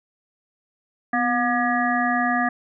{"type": "harmonic tone with a mistuned harmonic", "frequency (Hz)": 240, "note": "B3", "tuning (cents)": -49, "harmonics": [1, 3, 5, 7, 8], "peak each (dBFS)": [-24, -23, -27, -25, -29], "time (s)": [1.13, 2.49], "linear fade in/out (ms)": 5, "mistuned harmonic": 1, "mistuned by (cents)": 60, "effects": []}